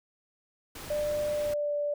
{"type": "noise", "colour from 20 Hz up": "pink", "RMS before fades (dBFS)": -42, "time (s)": [0.75, 1.54], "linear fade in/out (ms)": 5}
{"type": "tone with pitch glide", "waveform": "sine", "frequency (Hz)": [595, 584.4], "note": ["D5", "D5"], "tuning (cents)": [22, -9], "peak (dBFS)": -27, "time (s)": [0.9, 1.94], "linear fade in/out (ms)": 5, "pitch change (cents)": -31, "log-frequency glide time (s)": [1.3, 1.75]}
{"effects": []}